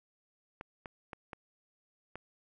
clicks, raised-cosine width 0.5 ms, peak -27 dBFS, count 5, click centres 0.611 / 0.858 / 1.132 / 1.332 / 2.156 s, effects none

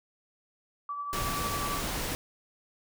sine tone with tremolo, 1154 Hz, D6, 31 cents flat, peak -31 dBFS, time 0.89-1.8 s, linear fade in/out 2 ms, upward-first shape triangle, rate 11 Hz, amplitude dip 45%
pink noise, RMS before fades -33 dBFS, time 1.13-2.15 s, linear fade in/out 0 ms
effects none

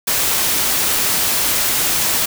white noise, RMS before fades -17 dBFS, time 0.07-2.26 s, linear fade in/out 10 ms, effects none

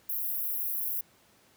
white high-pass noise, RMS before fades -32 dBFS, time 0.09-1.01 s, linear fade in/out 5 ms, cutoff 11000 Hz, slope 96 dB/octave, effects pink hiss -62 dBFS RMS until 1.56 s + high-pass 100 Hz 12 dB/octave

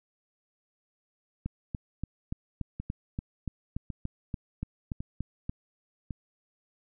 two click trains, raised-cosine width 5 ms, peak -20 / -23 dBFS, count 15 / 4, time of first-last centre 1.46-5.495 / 2.8-6.108 s, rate 3.47 / 0.907 Hz, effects none

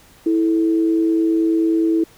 sine tone pair together, 327.1 / 436.6 Hz, E4 / A4, -13 / -13 cents, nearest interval perfect fourth, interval 500 cents, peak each -14 / -25 dBFS, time 0.26-2.04 s, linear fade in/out 5 ms, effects pink hiss -49 dBFS RMS until 2.17 s

